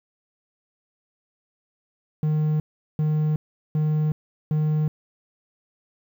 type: tone bursts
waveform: triangle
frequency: 153.4 Hz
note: D#3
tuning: 24 cents flat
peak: -17 dBFS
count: 4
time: 2.23-4.88 s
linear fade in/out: 2 ms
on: 370 ms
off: 390 ms
effects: 9-bit